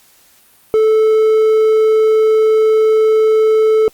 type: tone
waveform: triangle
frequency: 437.1 Hz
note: A4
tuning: 11 cents flat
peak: -6 dBFS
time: 0.74-3.88 s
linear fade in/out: 0 ms
effects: white hiss -49 dBFS RMS until 3.93 s + Opus 48 kbps